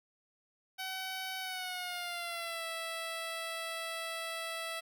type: tone with pitch glide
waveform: 10% pulse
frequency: 757 to 659 Hz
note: F#5 to E5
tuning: +39 to -1 cents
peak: -29 dBFS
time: 0.78-4.81 s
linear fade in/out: 20 ms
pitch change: -240 cents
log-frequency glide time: 1.39-2.65 s
effects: none